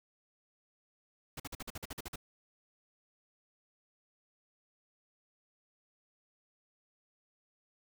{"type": "noise bursts", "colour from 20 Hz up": "pink", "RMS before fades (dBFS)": -42, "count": 11, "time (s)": [1.37, 2.159], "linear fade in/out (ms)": 5, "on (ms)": 29, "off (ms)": 47, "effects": []}